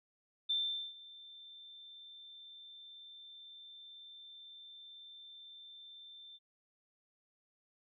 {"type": "tone with ADSR envelope", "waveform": "sine", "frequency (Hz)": 3561, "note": "A7", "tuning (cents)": 20, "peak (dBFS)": -30, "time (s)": [0.49, 6.39], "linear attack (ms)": 13, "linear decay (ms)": 430, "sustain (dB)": -21, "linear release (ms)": 37, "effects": []}